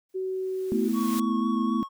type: noise with exponential growth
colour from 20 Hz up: white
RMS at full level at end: -35 dBFS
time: 0.09-1.2 s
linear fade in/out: 5 ms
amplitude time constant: 240 ms
type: tone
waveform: sine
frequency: 376.2 Hz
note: F#4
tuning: 29 cents sharp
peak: -27 dBFS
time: 0.14-0.89 s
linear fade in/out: 20 ms
type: chord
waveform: sine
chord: A suspended second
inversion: none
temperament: equal with one note detuned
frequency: 220 / 246.9 / 326.8 Hz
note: A3 / B3 / E4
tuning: 0 / 0 / -15 cents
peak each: -26 / -27 / -30 dBFS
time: 0.72-1.83 s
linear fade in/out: 0 ms
type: tone with vibrato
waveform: triangle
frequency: 1108.7 Hz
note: C#6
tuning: in tune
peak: -30 dBFS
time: 0.93-1.89 s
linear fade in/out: 50 ms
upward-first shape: sine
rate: 4 Hz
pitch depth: 20 cents each way
effects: none